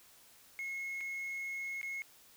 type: tone with dropouts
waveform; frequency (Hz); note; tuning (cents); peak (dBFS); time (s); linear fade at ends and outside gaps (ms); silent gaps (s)
sine; 2170; C#7; -37; -35; 0.59-2.02; 0; 1.007-1.01 / 1.814-1.83
effects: tanh soft clip ceiling -36 dBFS + white hiss -61 dBFS RMS until 2.36 s